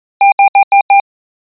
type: tone bursts at uneven times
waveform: square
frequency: 797 Hz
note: G5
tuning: 28 cents sharp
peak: -4 dBFS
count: 5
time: 0.21-0.32 / 0.39-0.48 / 0.55-0.63 / 0.72-0.81 / 0.9-1 s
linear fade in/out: 2 ms
effects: resampled to 8000 Hz